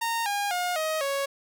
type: tone with pitch steps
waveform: sawtooth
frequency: 922 / 812 / 715.1 / 629.7 / 554.6 Hz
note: A#5 / G#5 / F5 / D#5 / C#5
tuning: -19 / -39 / +41 / +21 / +1 cents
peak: -22 dBFS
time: 0.01-1.26 s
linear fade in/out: 10 ms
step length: 250 ms
effects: none